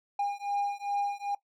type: beating tone pair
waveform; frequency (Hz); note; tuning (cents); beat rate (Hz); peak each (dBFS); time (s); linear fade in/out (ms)
triangle; 808 / 810.5; G#5 / G#5; -48 / -42; 2.5; -30 / -30; 0.19-1.35; 5
effects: noise-tail reverb RT60 0.1 s tail -18 dB re dry